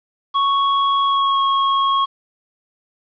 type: tone with pitch glide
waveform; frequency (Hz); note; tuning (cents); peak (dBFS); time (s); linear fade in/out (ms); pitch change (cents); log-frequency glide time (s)
square; 1108.7 to 1095.3; C#6 to C#6; 0 to -21; -15; 0.34-2.06; 20; -21; 1.06-1.41
effects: resampled to 11025 Hz + 8-bit